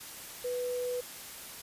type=tone in noise; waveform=sine; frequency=493.9 Hz; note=B4; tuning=in tune; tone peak=-31 dBFS; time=0.44-1.01 s; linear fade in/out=10 ms; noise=white; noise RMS=-45 dBFS; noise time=0-1.62 s; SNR=+11 dB; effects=resampled to 32000 Hz